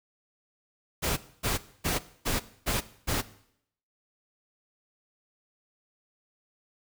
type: noise bursts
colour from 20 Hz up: pink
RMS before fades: -28 dBFS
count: 6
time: 1.02-3.22 s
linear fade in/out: 20 ms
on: 150 ms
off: 260 ms
effects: noise-tail reverb RT60 0.7 s tail -17 dB re dry